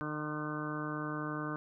harmonic tone with a mistuned harmonic, 151.3 Hz, D#3, 48 cents flat, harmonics 1 / 2 / 3 / 4 / 5 / 6 / 7 / 8 / 9 / 10, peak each -41 / -39 / -46 / -47 / -53 / -52 / -45 / -43 / -51 / -44 dBFS, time 0.01-1.56 s, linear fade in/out 0 ms, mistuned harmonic 6, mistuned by +39 cents, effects none

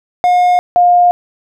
triangle / sine tone pair in turn, 717 / 708.8 Hz, F5 / F5, +45 / +25 cents, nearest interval unison, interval 20 cents, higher first, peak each -5 dBFS, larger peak neither, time 0.24-0.59 / 0.76-1.11 s, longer neither, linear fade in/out 0 ms, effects none

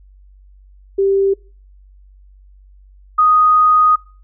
sine tone pair in turn, 392 / 1244.5 Hz, G4 / D#6, 0 / 0 cents, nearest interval octave + minor sixth, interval 2000 cents, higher second, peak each -11 / -8 dBFS, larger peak second, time 0.98-1.34 / 3.18-3.96 s, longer second, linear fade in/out 10 ms, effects noise-tail reverb RT60 0.4 s tail -25 dB re dry + added 48 Hz sine -42 dBFS peak until 4.23 s

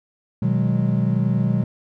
triangle chord, G# minor seventh, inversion first, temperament equal with one note detuned, 123.47 / 155.56 / 185 / 206.2 Hz, B2 / D#3 / F#3 / G#3, 0 / 0 / 0 / -12 cents, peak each -19 / -23 / -20 / -22 dBFS, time 0.42-1.64 s, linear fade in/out 5 ms, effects none

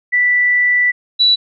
sine tone pair in turn, 1971 / 3942 Hz, B6 / B7, -4 / -4 cents, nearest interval octave, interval 1200 cents, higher second, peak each -10 / -8 dBFS, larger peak second, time 0.12-0.92 / 1.19-1.36 s, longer first, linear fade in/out 20 ms, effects none

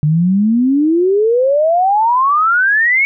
sine exponential sweep, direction up, 146 to 2239 Hz, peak -9 dBFS, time 0.03-3.05 s, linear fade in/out 0 ms, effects none

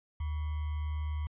sine tone with sample-and-hold, 76 Hz, D#2, 40 cents flat, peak -31 dBFS, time 0.2-1.27 s, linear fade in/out 5 ms, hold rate 1050 Hz, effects resampled to 8000 Hz

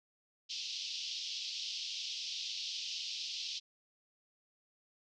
white band-pass noise, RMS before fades -41 dBFS, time 0.49-3.6 s, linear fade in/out 20 ms, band 2800 to 5500 Hz, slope 48 dB/octave, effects none

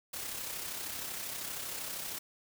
white noise with amplitude modulation, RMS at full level -38 dBFS, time 0.13-2.19 s, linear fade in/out 10 ms, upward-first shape sine, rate 32.8 Hz, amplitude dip 40%, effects none

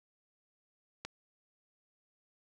click, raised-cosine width 0.2 ms, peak -22 dBFS, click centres 1.05 s, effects none

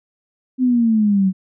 sine exponential sweep, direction down, 259.8 to 185 Hz, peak -12 dBFS, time 0.58-1.33 s, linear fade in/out 50 ms, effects none

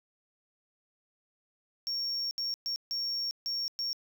sine tone bursts at uneven times, 5520 Hz, F8, 21 cents flat, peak -28 dBFS, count 6, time 1.87-2.31 / 2.38-2.54 / 2.66-2.76 / 2.91-3.31 / 3.46-3.68 / 3.79-3.93 s, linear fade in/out 0 ms, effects tanh soft clip ceiling -29 dBFS + 11-bit

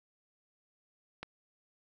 click, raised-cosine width 0.3 ms, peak -24 dBFS, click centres 1.23 s, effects none

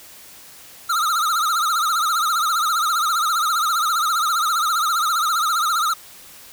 square tone with vibrato, 1300 Hz, E6, 24 cents flat, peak -18 dBFS, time 0.89-5.94 s, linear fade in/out 10 ms, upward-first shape triangle, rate 15 Hz, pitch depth 150 cents each way, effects white hiss -43 dBFS RMS until 6.52 s

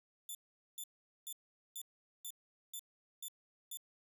5% pulse tone bursts, 3520 Hz, A7, in tune, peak -35 dBFS, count 8, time 0.29-3.772 s, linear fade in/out 2 ms, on 59 ms, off 430 ms, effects none

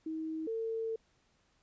sine tone pair in turn, 318 / 449.7 Hz, D#4 / A4, +38 / +38 cents, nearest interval tritone, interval 600 cents, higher second, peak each -35 / -33 dBFS, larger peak second, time 0.06-0.47 / 0.47-0.96 s, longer second, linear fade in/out 5 ms, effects pink hiss -72 dBFS RMS until 1.62 s + resampled to 16000 Hz

